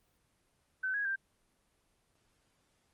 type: tone with pitch steps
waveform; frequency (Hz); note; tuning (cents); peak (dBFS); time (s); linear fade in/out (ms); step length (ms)
sine; 1525 / 1656 / 1579; G6 / G#6 / G6; -48 / -5 / +12; -31; 0.83-1.16; 10; 110
effects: pink hiss -74 dBFS RMS until 2.93 s + Opus 24 kbps